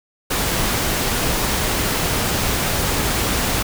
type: noise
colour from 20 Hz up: pink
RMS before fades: -20 dBFS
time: 0.3-3.63 s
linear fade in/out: 10 ms
effects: none